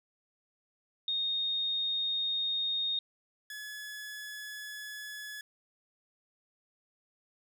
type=tone pair in turn; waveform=sine / sawtooth; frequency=3700 / 1702.3 Hz; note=A#7 / G#6; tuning=-14 / +42 cents; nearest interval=octave + minor second; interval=1344 cents; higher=first; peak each=-29 / -37 dBFS; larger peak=first; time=1.08-2.99 / 3.5-5.41 s; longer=neither; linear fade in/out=2 ms; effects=none